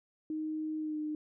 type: tone with pitch glide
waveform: sine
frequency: 311.1 to 304.5 Hz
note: D#4 to D#4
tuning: 0 to -37 cents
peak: -33 dBFS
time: 0.3-1.15 s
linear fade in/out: 2 ms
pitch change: -37 cents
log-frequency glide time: 0.79-0.98 s
effects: none